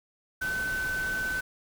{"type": "tone in noise", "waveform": "sine", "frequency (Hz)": 1520, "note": "F#6", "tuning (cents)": 46, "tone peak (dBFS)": -28, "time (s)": [0.41, 1.41], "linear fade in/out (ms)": 10, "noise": "pink", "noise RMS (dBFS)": -39, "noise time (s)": [0.41, 1.41], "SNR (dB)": 8, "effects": []}